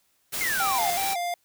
white noise, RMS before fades -30 dBFS, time 0.32-1.15 s, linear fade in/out 20 ms
sine exponential sweep, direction down, 2177 to 740 Hz, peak -25 dBFS, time 0.41-0.9 s, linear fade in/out 0 ms
square tone with vibrato, 740 Hz, F#5, in tune, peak -27 dBFS, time 0.6-1.34 s, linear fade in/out 2 ms, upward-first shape square, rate 2.7 Hz, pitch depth 95 cents each way
effects white hiss -68 dBFS RMS until 1.44 s

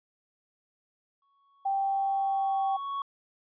triangle tone with exponential growth, 1112 Hz, C#6, 5 cents sharp, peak -27 dBFS, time 1.22-3.02 s, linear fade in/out 2 ms, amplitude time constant 390 ms
sine tone with pitch glide, 784 to 779.5 Hz, G5 to G5, 0 to -10 cents, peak -25 dBFS, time 1.65-2.77 s, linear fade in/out 10 ms, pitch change -10 cents, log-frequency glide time 2.18-2.61 s
effects resampled to 11025 Hz

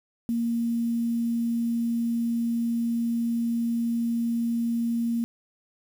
sine tone with quantisation, 233.1 Hz, A#3, in tune, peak -23 dBFS, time 0.29-5.24 s, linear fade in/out 0 ms, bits 8, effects none

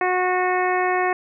harmonic tone, 365.4 Hz, F#4, 22 cents flat, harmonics 1 / 2 / 3 / 4 / 5 / 6 / 7, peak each -23 / -22 / -26 / -33 / -26 / -30 / -36 dBFS, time 0.01-1.13 s, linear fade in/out 2 ms, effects none

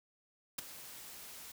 white noise with ADSR envelope, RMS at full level -35 dBFS, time 0.58-1.52 s, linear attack 8 ms, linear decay 9 ms, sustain -15 dB, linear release 6 ms, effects none

